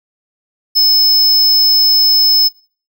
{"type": "tone", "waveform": "square", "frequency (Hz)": 5210, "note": "E8", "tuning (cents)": -21, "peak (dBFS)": -8, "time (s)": [0.75, 2.49], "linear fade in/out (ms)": 20, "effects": ["noise-tail reverb RT60 0.4 s tail -21 dB re dry"]}